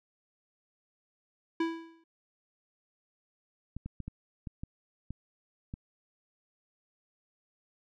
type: tone with exponential decay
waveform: square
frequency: 329.6 Hz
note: E4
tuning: in tune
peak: -26 dBFS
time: 1.6-2.04 s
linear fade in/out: 5 ms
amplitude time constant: 94 ms
type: clicks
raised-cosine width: 5 ms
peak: -26 dBFS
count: 8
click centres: 3.766 / 3.86 / 4.003 / 4.08 / 4.472 / 4.635 / 5.106 / 5.739 s
effects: low-pass 3000 Hz 12 dB/octave